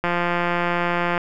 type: click train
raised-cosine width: 0.5 ms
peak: -7 dBFS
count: 199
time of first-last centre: 0.04-1.178 s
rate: 174 Hz
effects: none